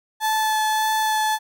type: tone with vibrato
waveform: 35% pulse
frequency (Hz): 868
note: A5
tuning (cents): -24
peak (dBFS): -17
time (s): 0.2-1.39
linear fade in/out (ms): 50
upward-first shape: sine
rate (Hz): 1.7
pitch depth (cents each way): 8
effects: none